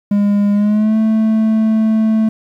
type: tone with pitch glide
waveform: triangle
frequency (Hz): 203.8 to 219.7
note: G#3 to A3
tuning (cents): -32 to -2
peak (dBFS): -8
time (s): 0.11-2.29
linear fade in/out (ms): 5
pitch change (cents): +130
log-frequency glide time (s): 0.53-0.97
effects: 8-bit